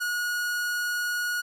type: tone with vibrato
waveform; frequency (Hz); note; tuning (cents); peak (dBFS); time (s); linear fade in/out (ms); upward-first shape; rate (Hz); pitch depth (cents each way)
45% pulse; 1450; F#6; -35; -26; 0-1.42; 20; triangle; 20; 15
effects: none